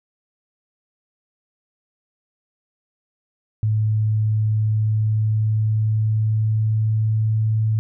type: tone with pitch glide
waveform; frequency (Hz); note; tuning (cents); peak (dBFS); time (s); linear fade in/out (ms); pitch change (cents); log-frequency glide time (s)
sine; 108.1 to 109.61; A2 to A2; -30 to -6; -16; 3.63-7.79; 0; +24; 4.59-7.55
effects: none